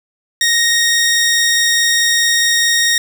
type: tone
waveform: 15% pulse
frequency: 1864.7 Hz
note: A#6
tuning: in tune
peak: -5 dBFS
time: 0.41-2.98 s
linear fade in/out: 2 ms
effects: none